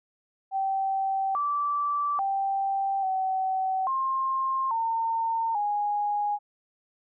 sine tone with pitch steps, 775 / 1162 / 783 / 759 / 1062 / 909 / 826 Hz, G5 / D6 / G5 / F#5 / C6 / A#5 / G#5, -20 / -19 / -2 / +44 / +25 / -44 / -10 cents, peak -24 dBFS, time 0.51-6.39 s, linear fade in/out 50 ms, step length 840 ms, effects none

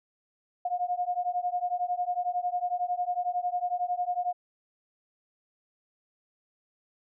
sine beating tone pair, 710 / 721 Hz, F5 / F#5, +28 / -45 cents, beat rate 11 Hz, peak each -30 dBFS, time 0.65-4.33 s, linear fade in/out 5 ms, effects none

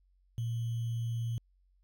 sine tone with sample-and-hold, 116.54 Hz, A#2, in tune, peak -31 dBFS, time 0.38-1.38 s, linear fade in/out 0 ms, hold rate 3150 Hz, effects added 46 Hz sine -65 dBFS peak until 1.83 s + AAC 64 kbps

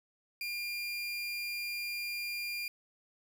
30% pulse tone, 2400 Hz, D7, 37 cents sharp, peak -33 dBFS, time 0.41-2.68 s, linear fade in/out 2 ms, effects none

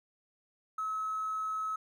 triangle tone with hard clipping, 1289 Hz, E6, 39 cents flat, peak -32 dBFS, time 0.78-1.76 s, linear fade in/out 5 ms, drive 3 dB, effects none

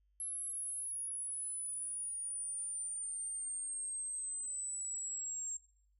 sine exponential sweep, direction down, 11050 to 7459 Hz, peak -38 dBFS, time 0.2-5.57 s, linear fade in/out 2 ms, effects noise-tail reverb RT60 0.6 s tail -21 dB re dry + added 50 Hz sine -70 dBFS peak until 5.99 s

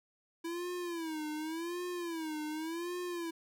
square tone with vibrato, 329.6 Hz, E4, in tune, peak -37 dBFS, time 0.44-3.31 s, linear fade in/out 10 ms, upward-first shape sine, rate 0.88 Hz, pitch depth 140 cents each way, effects none

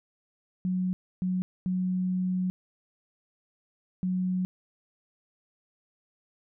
sine tone bursts at uneven times, 183.8 Hz, F#3, 11 cents flat, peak -25 dBFS, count 4, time 0.65-0.93 / 1.22-1.42 / 1.66-2.5 / 4.03-4.45 s, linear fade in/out 0 ms, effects none

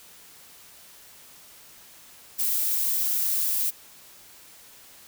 violet noise, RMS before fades -25 dBFS, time 2.38-3.71 s, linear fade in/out 20 ms, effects white hiss -50 dBFS RMS until 5.07 s

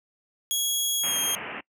15% pulse tone with pitch glide, 3322 to 3222 Hz, G#7 to G7, 0 to +47 cents, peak -17 dBFS, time 0.51-1.35 s, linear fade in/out 0 ms, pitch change -53 cents, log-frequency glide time 0.98-1.18 s
white low-pass noise, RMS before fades -36 dBFS, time 1.03-1.61 s, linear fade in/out 10 ms, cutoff 2900 Hz, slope 96 dB/octave
effects noise-tail reverb RT60 0.1 s tail -24 dB re dry + high-pass 150 Hz 12 dB/octave

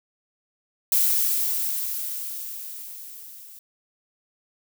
violet noise with level ramp, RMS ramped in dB -19 to -45 dBFS, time 0.92-3.59 s, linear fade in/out 2 ms, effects none

